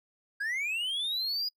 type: linear sweep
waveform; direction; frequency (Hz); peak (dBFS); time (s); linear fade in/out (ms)
triangle; up; 1591 to 4952; -28; 0.4-1.49; 10
effects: noise-tail reverb RT60 0.1 s tail -26 dB re dry